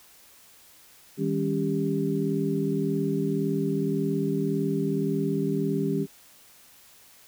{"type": "tone cluster", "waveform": "sine", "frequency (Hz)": [157.5, 199.3, 276.7, 395], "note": ["D#3", "G3", "C#4", "G4"], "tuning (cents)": [21, 29, -3, 13], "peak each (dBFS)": -29, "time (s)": [1.17, 6.07], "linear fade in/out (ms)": 50, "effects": ["white hiss -54 dBFS RMS until 7.27 s"]}